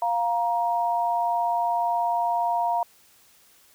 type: tone pair together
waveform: sine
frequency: 700 / 941.7 Hz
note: F5 / A#5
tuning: +4 / +17 cents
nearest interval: perfect fourth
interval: 513 cents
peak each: -24 dBFS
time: 0.02-2.83 s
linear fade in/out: 2 ms
effects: white hiss -57 dBFS RMS until 3.74 s